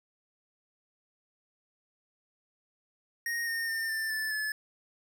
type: tone with pitch steps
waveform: square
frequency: 1864.7 / 1835.8 / 1807.4 / 1779.5 / 1751.9 / 1724.8 Hz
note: A#6 / A#6 / A6 / A6 / A6 / A6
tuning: 0 / -27 / +46 / +19 / -8 / -35 cents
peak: -31 dBFS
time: 3.26-4.52 s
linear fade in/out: 2 ms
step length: 210 ms
effects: none